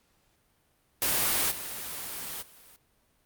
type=noise with level steps; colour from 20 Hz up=white; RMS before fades=-26 / -37 / -54 dBFS; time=1.02-2.76 s; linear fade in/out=0 ms; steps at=1.5 / 2.41 s; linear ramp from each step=20 ms; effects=pink hiss -69 dBFS RMS until 3.25 s + Opus 48 kbps